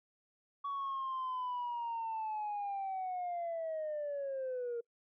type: linear sweep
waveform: sine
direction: down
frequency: 1130 to 463.8 Hz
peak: -34 dBFS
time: 0.64-4.81 s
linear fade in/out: 10 ms
effects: noise-tail reverb RT60 0.1 s tail -26 dB re dry + tanh soft clip ceiling -33 dBFS